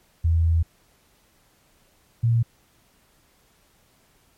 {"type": "tone pair in turn", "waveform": "sine", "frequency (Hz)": [82.41, 116.22], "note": ["E2", "A#2"], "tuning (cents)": [0, -5], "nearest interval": "tritone", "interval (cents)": 595, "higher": "second", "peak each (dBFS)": -16, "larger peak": "neither", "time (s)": [[0.24, 0.63], [2.23, 2.43]], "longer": "first", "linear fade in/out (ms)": 10, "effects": ["pink hiss -61 dBFS RMS until 4.37 s", "MP3 64 kbps"]}